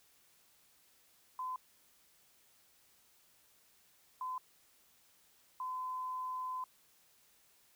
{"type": "tone bursts at uneven times", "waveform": "sine", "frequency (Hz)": 1020, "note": "C6", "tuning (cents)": -44, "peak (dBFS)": -37, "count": 3, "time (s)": [[1.39, 1.56], [4.21, 4.38], [5.6, 6.64]], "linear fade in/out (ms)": 2, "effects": ["white hiss -68 dBFS RMS until 7.75 s"]}